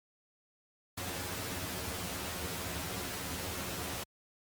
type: noise with comb filter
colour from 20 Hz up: pink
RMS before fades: -38 dBFS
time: 0.97-4.04 s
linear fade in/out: 10 ms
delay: 11 ms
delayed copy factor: +0.85
effects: high-pass 60 Hz 12 dB/octave + MP3 96 kbps